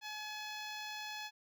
10% pulse tone with notch filter, 850 Hz, G#5, 40 cents sharp, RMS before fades -44 dBFS, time 0.01-1.31 s, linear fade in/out 50 ms, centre 11000 Hz, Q 0.98, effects none

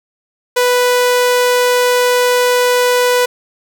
sawtooth tone, 493.9 Hz, B4, in tune, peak -6 dBFS, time 0.56-3.26 s, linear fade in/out 10 ms, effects none

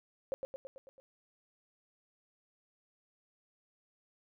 sine tone with echo, 535 Hz, C5, 38 cents sharp, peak -31 dBFS, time 0.32-0.34 s, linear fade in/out 0 ms, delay 110 ms, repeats 6, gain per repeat -4 dB, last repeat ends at 1 s, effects none

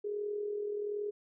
sine tone with amplitude modulation, 414.2 Hz, G#4, 5 cents flat, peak -31 dBFS, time 0.04-1.11 s, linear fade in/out 10 ms, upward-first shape sine, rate 41.2 Hz, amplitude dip 50%, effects none

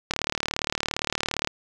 click train, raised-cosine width 0.2 ms, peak -7 dBFS, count 52, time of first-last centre 0.11-1.474 s, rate 37.4 Hz, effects none

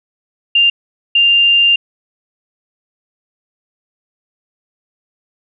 sine tone bursts at uneven times, 2794 Hz, F7, in tune, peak -7 dBFS, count 2, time 0.55-0.7 / 1.15-1.76 s, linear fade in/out 5 ms, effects none

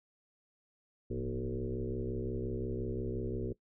sine tone with frequency modulation, 235.5 Hz, A#3, 18 cents sharp, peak -33 dBFS, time 1.1-3.53 s, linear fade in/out 10 ms, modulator 65.7 Hz, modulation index 3.3, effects noise-tail reverb RT60 0.1 s tail -20 dB re dry

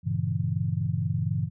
sine chord, G diminished seventh, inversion none, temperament equal with one note detuned, 98 / 116.54 / 140.77 / 164.81 Hz, G2 / Bb2 / Db3 / Fb3, 0 / 0 / +27 / 0 cents, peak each -30 dBFS, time 0.03-1.5 s, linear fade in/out 50 ms, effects none

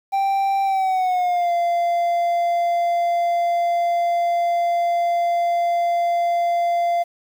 triangle tone with pitch glide, 784 to 690.4 Hz, G5 to F5, 0 to -20 cents, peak -15 dBFS, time 0.12-7.04 s, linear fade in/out 20 ms, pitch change -220 cents, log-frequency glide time 0.64-1.52 s, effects 8-bit

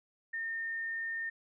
sine tone, 1821 Hz, A#6, 41 cents flat, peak -34 dBFS, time 0.33-1.3 s, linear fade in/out 10 ms, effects none

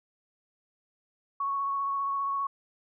sine tone with vibrato, 1108.7 Hz, C#6, in tune, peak -27 dBFS, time 1.4-2.47 s, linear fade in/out 5 ms, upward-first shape sine, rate 15 Hz, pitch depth 14 cents each way, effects none

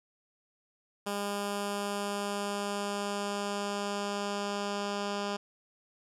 10% pulse tone with low-pass filter sweep, 202.6 Hz, G#3, 43 cents flat, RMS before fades -34 dBFS, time 1.06-5.37 s, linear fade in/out 10 ms, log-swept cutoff 12000 to 5800 Hz, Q 1.2, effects none

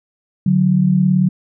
sine tone pair together, 146.83 / 185 Hz, D3 / F#3, 0 / 0 cents, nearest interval major third, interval 400 cents, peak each -16 / -12 dBFS, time 0.46-1.29 s, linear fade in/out 5 ms, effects none

